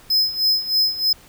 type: tone with tremolo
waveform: square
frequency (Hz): 5100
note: D#8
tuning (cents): +42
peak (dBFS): -14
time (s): 0.1-1.13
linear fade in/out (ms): 5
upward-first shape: sine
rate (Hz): 3.2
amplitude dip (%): 80
effects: pink hiss -48 dBFS RMS until 1.28 s